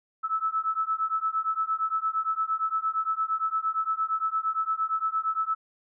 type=beating tone pair; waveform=sine; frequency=1303 / 1311.7 Hz; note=E6 / E6; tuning=-20 / -9 cents; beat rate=8.7 Hz; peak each=-28 dBFS; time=0.23-5.55 s; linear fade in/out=20 ms; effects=none